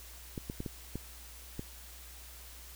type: clicks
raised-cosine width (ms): 3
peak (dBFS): -24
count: 6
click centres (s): 0.378 / 0.499 / 0.604 / 0.662 / 0.956 / 1.594
effects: added 60 Hz sine -51 dBFS peak until 2.75 s + white hiss -52 dBFS RMS until 2.75 s